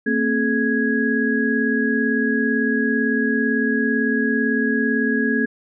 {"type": "tone cluster", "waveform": "sine", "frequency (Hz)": [227.1, 265, 427, 1660], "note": ["A#3", "C4", "G#4", "G#6"], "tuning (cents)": [-45, 22, 48, -1], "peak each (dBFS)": [-21, -22, -25, -22], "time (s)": [0.06, 5.46], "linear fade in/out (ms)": 10, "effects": []}